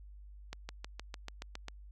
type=accelerating click train; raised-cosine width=0.2 ms; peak=-24 dBFS; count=9; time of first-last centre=0.53-1.683 s; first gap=160 ms; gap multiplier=0.97; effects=added 50 Hz sine -49 dBFS peak until 1.91 s